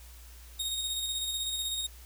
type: tone with tremolo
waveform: sawtooth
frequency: 3729 Hz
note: A#7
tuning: in tune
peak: -27 dBFS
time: 0.59-1.87 s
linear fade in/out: 10 ms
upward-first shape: square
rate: 16 Hz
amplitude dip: 30%
effects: added 60 Hz sine -48 dBFS peak until 2.05 s + white hiss -55 dBFS RMS until 2.05 s